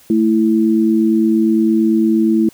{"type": "tone pair together", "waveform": "sine", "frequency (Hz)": [220.9, 329.6], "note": ["A3", "E4"], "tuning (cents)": [7, 0], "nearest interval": "perfect fifth", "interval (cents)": 693, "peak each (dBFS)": -13, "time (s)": [0.1, 2.49], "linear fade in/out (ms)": 2, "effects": ["white hiss -47 dBFS RMS until 2.53 s"]}